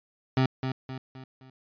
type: tone with echo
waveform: 25% pulse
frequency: 130.81 Hz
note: C3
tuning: in tune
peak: -17 dBFS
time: 0.37-0.46 s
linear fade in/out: 2 ms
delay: 260 ms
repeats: 4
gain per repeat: -7 dB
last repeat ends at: 1.5 s
effects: resampled to 11025 Hz